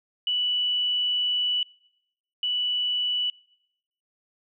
sine tone pair in turn, 2960 / 2960 Hz, F#7 / F#7, 0 / 0 cents, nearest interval unison, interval 0 cents, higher neither, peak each -22 / -23 dBFS, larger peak first, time 0.27-1.63 / 2.43-3.3 s, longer first, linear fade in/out 2 ms, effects noise-tail reverb RT60 0.9 s tail -26 dB re dry

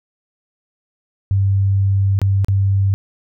sine tone with dropouts, 98 Hz, G2, in tune, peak -12 dBFS, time 1.31-2.94 s, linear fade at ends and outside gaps 0 ms, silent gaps 2.19-2.216 / 2.446-2.484 s, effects none

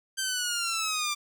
10% pulse linear sweep, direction down, 1568 to 1174.7 Hz, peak -19 dBFS, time 0.17-1.15 s, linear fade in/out 20 ms, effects none

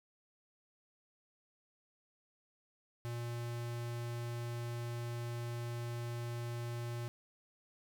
square tone, 118.8 Hz, A#2, 33 cents sharp, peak -39 dBFS, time 3.05-7.08 s, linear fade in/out 0 ms, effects none

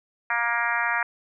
harmonic tone, 235.4 Hz, A#3, 17 cents sharp, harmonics 3 / 4 / 5 / 6 / 7 / 8 / 9 / 10, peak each -33 / -29 / -32 / -29 / -28 / -29 / -33 / -34 dBFS, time 0.3-1.03 s, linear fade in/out 2 ms, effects none

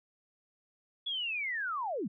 sine linear sweep, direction down, 3424 to 155.56 Hz, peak -32 dBFS, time 1.06-2.08 s, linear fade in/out 10 ms, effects none

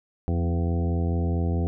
harmonic tone with a mistuned harmonic, 84.6 Hz, E2, 45 cents sharp, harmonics 1 / 2 / 3 / 4 / 5 / 6 / 8 / 9, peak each -23 / -29 / -33 / -35 / -37 / -39 / -41 / -42 dBFS, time 0.28-1.67 s, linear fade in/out 0 ms, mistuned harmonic 2, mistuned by +26 cents, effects none

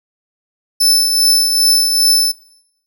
sawtooth tone with tremolo, 5274 Hz, E8, in tune, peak -5 dBFS, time 0.8-2.32 s, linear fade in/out 10 ms, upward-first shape triangle, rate 2.5 Hz, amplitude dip 50%, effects noise-tail reverb RT60 0.9 s tail -22 dB re dry

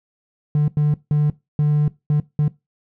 triangle tone bursts at uneven times, 148.8 Hz, D3, 23 cents sharp, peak -11 dBFS, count 6, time 0.55-0.68 / 0.77-0.94 / 1.11-1.3 / 1.59-1.88 / 2.1-2.2 / 2.39-2.48 s, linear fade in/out 2 ms, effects noise-tail reverb RT60 0.2 s tail -20 dB re dry + tanh soft clip ceiling -8 dBFS

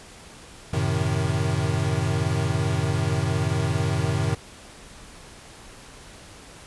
square chord, F# diminished seventh, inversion none, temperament equal, 92.5 / 110 / 130.81 / 155.56 Hz, F#2 / A2 / C3 / Eb3, 0 / 0 / 0 / 0 cents, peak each -28 dBFS, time 0.73-4.35 s, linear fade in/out 5 ms, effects pink hiss -45 dBFS RMS until 6.66 s + resampled to 24000 Hz

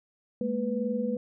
sine tone cluster, 210.6 / 232.6 / 494.8 Hz, G#3 / A#3 / B4, +24 / -4 / +3 cents, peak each -31 dBFS, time 0.41-1.17 s, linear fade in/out 2 ms, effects none

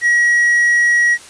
triangle tone, 1910 Hz, A#6, 42 cents sharp, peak -8 dBFS, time 0.01-1.18 s, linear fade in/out 50 ms, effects white hiss -38 dBFS RMS until 1.29 s + resampled to 22050 Hz

